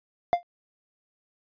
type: tone with exponential decay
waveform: triangle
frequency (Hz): 698.5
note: F5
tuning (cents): 0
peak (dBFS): -12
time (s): 0.33-0.43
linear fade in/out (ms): 0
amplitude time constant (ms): 20
effects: resampled to 11025 Hz